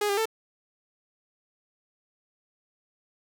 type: tone with pitch steps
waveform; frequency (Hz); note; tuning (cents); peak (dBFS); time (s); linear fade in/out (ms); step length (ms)
sawtooth; 414.9 / 400.8 / 444.5; G#4 / G4 / A4; -2 / +38 / +18; -20; 0.01-0.256; 5; 82
effects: none